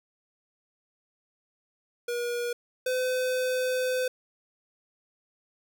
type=tone pair in turn; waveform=square; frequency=480 / 508.5 Hz; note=B4 / C5; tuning=-49 / -50 cents; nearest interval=minor second; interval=99 cents; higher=second; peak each=-29 / -26 dBFS; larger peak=second; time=2.08-2.53 / 2.86-4.08 s; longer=second; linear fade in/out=5 ms; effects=none